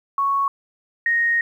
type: tone pair in turn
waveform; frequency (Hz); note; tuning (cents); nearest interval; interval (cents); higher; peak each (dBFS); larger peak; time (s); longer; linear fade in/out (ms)
sine; 1108.7 / 1864.6; C#6 / A#6; 0 / 0; major sixth; 900; second; -17 / -16; second; 0.18-0.48 / 1.06-1.41; second; 2
effects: 9-bit

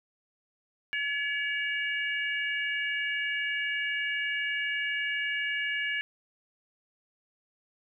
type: harmonic tone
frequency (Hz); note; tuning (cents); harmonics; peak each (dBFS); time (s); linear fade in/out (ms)
568; C#5; +42; 3 / 4 / 5; -31 / -33 / -35; 0.93-6.01; 0
effects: none

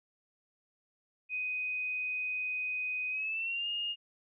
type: tone with pitch glide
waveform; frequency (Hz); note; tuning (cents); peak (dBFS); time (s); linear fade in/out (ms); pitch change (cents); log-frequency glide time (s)
sine; 2501 to 2840; D#7 to F7; +8 to +28; -32; 1.29-3.96; 50; +220; 3.1-3.68
effects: none

